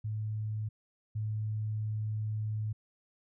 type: tone pair in turn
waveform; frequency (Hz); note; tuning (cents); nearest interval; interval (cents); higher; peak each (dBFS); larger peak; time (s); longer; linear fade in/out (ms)
sine; 107.7 / 107.7; A2 / A2; -37 / -37; unison; 0; neither; -32 / -31; second; 0.04-0.69 / 1.15-2.73; second; 10
effects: none